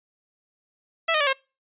10% pulse tone with pitch steps, 659.3 / 615.1 / 574 / 535.5 Hz, E5 / D#5 / D5 / C5, 0 / -20 / -40 / +40 cents, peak -11 dBFS, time 1.08-1.332 s, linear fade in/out 10 ms, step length 63 ms, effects noise-tail reverb RT60 0.3 s tail -26 dB re dry + resampled to 8000 Hz

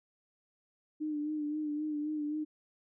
sine tone with vibrato, 301.2 Hz, D4, 44 cents sharp, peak -32 dBFS, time 1-2.45 s, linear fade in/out 20 ms, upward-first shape sine, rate 3.8 Hz, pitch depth 38 cents each way, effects none

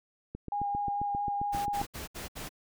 click train, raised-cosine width 3 ms, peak -25 dBFS, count 12, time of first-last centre 0.35-1.815 s, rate 7.51 Hz
sine tone with vibrato, 814 Hz, G#5, 35 cents flat, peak -29 dBFS, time 0.52-1.82 s, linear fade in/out 2 ms, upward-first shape sine, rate 4.5 Hz, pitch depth 11 cents each way
pink noise bursts, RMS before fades -40 dBFS, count 5, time 1.52-2.492 s, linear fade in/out 20 ms, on 140 ms, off 68 ms
effects none

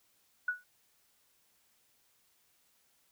sine tone with exponential decay, 1470 Hz, F#6, 12 cents flat, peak -26 dBFS, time 0.48-0.64 s, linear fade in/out 5 ms, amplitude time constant 33 ms, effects white hiss -71 dBFS RMS until 3.11 s

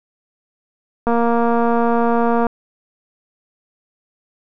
click train, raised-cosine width 1 ms, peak -5 dBFS, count 328, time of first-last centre 1.07-2.467 s, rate 234 Hz, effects none

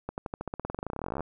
accelerating click train, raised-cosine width 1 ms, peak -19 dBFS, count 30, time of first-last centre 0.09-1.206 s, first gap 89 ms, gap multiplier 0.93, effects none

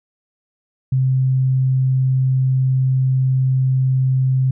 sine tone, 130.81 Hz, C3, in tune, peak -13 dBFS, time 0.92-4.51 s, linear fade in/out 5 ms, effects none

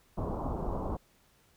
pink low-pass noise, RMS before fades -34 dBFS, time 0.17-0.97 s, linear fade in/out 10 ms, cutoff 1100 Hz, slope 48 dB/octave, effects pink hiss -66 dBFS RMS until 1.56 s

